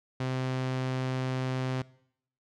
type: tone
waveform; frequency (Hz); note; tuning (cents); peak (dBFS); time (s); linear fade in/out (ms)
sawtooth; 129.6; C3; -16; -25; 0.2-1.82; 5
effects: noise-tail reverb RT60 0.7 s tail -21 dB re dry + low-pass 5000 Hz 12 dB/octave